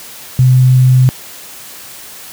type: tone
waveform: sine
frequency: 128.1 Hz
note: C3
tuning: 36 cents flat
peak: -4 dBFS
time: 0.39-1.09 s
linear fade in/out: 0 ms
effects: white hiss -32 dBFS RMS until 2.32 s + high-pass 60 Hz 12 dB/octave